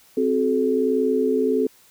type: chord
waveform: sine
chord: F# diminished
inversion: second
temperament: equal with one note detuned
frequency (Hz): 261.6 / 370 / 431.4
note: C4 / F#4 / A4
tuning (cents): 0 / 0 / -34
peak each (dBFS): -22 / -25 / -20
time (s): 0.17-1.67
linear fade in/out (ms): 5
effects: white hiss -54 dBFS RMS until 1.9 s